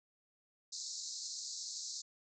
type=band-pass noise; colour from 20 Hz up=white; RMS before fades=-44 dBFS; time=0.72-2.02 s; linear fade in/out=10 ms; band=4000 to 7400 Hz; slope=96 dB/octave; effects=none